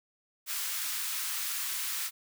white high-pass noise, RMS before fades -34 dBFS, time 0.46-2.11 s, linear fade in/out 50 ms, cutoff 1100 Hz, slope 24 dB/octave, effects none

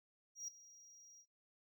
triangle tone with ADSR envelope, 5710 Hz, F8, 37 cents sharp, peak -40 dBFS, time 0.35-1.26 s, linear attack 130 ms, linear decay 6 ms, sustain -18 dB, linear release 67 ms, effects noise-tail reverb RT60 0.3 s tail -22 dB re dry

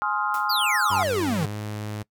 sine chord, F minor seventh, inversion first, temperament just, 838.1 / 1047.7 / 1257.2 / 1396.9 Hz, Ab5 / C6 / Eb6 / F6, +16 / +2 / +18 / 0 cents, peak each -28 dBFS, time 0.02-1.03 s, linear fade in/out 0 ms
white noise with exponential decay, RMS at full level -36 dBFS, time 0.34-0.52 s, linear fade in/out 2 ms, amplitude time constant 39 ms
square exponential sweep, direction down, 4978 to 139.2 Hz, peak -23 dBFS, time 0.49-1.46 s, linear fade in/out 10 ms
sawtooth tone with pitch glide, 96.9 to 105.67 Hz, G2 to G#2, -20 to +30 cents, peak -26 dBFS, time 0.9-2.03 s, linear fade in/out 10 ms, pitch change +150 cents, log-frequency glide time 1.28-1.56 s
effects noise-tail reverb RT60 0.1 s tail -22 dB re dry

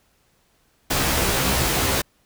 pink noise with comb filter, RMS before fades -21 dBFS, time 0.9-2.02 s, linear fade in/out 10 ms, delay 15 ms, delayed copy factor +1, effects pink hiss -63 dBFS RMS until 2.25 s

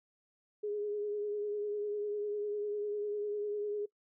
sine tone with vibrato, 415.3 Hz, G#4, in tune, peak -33 dBFS, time 0.63-3.86 s, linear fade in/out 10 ms, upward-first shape triangle, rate 10 Hz, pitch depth 33 cents each way, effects noise-tail reverb RT60 0.1 s tail -22 dB re dry

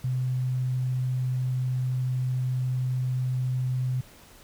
sine tone, 127.6 Hz, C3, 43 cents flat, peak -24 dBFS, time 0.04-4.01 s, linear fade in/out 5 ms, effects pink hiss -52 dBFS RMS until 4.43 s

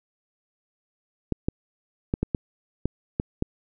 clicks, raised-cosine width 3 ms, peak -10 dBFS, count 8, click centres 1.323 / 1.485 / 2.139 / 2.23 / 2.348 / 2.856 / 3.199 / 3.424 s, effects none

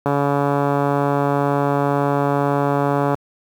click train, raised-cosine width 1 ms, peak -5 dBFS, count 439, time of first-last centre 0.06-3.145 s, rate 142 Hz, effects high-pass 80 Hz 12 dB/octave + 7-bit

